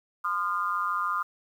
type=tone with amplitude modulation; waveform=sine; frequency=1217 Hz; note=D#6; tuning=39 cents flat; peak=-21 dBFS; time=0.24-1.23 s; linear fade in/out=10 ms; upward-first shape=sine; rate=186 Hz; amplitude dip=100%; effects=9-bit